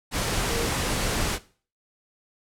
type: tone in noise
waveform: sine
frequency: 466.2 Hz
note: A#4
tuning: in tune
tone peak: -28 dBFS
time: 0.48-0.69 s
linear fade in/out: 50 ms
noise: pink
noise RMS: -26 dBFS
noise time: 0.11-1.39 s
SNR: -5 dB
effects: noise-tail reverb RT60 0.4 s tail -17 dB re dry + low-pass 11000 Hz 12 dB/octave